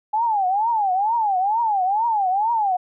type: tone with vibrato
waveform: sine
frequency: 830.6 Hz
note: G#5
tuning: in tune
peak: -17 dBFS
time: 0.13-2.77 s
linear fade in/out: 10 ms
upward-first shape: triangle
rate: 2.2 Hz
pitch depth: 250 cents each way
effects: none